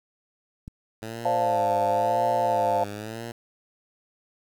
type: click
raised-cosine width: 5 ms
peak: -25 dBFS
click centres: 0.679 s
type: tone with vibrato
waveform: 10% pulse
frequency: 108.9 Hz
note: A2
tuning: 17 cents flat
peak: -25 dBFS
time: 1.02-3.32 s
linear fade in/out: 5 ms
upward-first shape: sine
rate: 0.98 Hz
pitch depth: 130 cents each way
type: chord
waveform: sine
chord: D minor seventh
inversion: third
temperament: equal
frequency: 523.3 / 587.3 / 698.5 / 880 Hz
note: C5 / D5 / F5 / A5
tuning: 0 / 0 / 0 / 0 cents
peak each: -27 / -30 / -24 / -26 dBFS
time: 1.25-2.84 s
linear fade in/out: 5 ms
effects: 9-bit